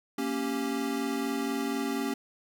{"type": "chord", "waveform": "square", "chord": "G diminished", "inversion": "first", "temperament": "equal", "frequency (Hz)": [233.1, 277.2, 392], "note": ["Bb3", "Db4", "G4"], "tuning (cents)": [0, 0, 0], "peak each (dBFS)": [-35, -32, -36], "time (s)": [0.18, 2.14], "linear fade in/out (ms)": 5, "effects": []}